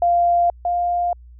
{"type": "tone pair in turn", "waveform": "sine", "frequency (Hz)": [695, 701.9], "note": ["F5", "F5"], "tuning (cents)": [-9, 9], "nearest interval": "unison", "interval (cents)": 18, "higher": "second", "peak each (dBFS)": [-13, -17], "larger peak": "first", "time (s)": [[0.02, 0.5], [0.65, 1.13]], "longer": "neither", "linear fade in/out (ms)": 2, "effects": ["added 60 Hz sine -40 dBFS peak until 1.39 s"]}